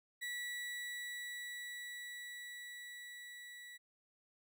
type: tone with level ramp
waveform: 35% pulse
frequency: 1950 Hz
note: B6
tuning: 23 cents flat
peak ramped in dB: -38 to -49 dBFS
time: 0.21-3.78 s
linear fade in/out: 20 ms
effects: none